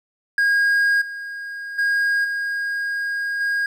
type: tone with level steps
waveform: triangle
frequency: 1631 Hz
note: G#6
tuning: 32 cents flat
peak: -13 / -27 / -15 / -20 / -17 dBFS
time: 0.38-3.66 s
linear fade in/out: 2 ms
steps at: 1.01 / 1.78 / 2.24 / 3.4 s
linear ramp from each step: 10 ms
effects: none